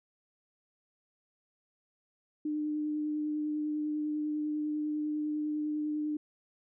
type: tone with vibrato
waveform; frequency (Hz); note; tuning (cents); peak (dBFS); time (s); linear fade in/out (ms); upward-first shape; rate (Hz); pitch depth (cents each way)
sine; 301.7; D4; +47; -30; 2.45-6.17; 5; triangle; 10; 14
effects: none